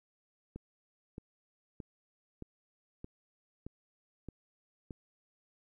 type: click train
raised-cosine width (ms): 3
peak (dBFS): -30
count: 8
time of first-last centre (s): 0.56-4.908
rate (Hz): 1.61
effects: 12-bit